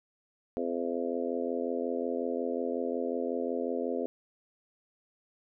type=harmonic tone with a mistuned harmonic; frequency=85.5 Hz; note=F2; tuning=36 cents flat; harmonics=3 / 4 / 5 / 6 / 7 / 8; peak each=-35 / -38 / -35 / -35 / -41 / -41 dBFS; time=0.57-4.06 s; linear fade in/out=0 ms; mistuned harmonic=8; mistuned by=-27 cents; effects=none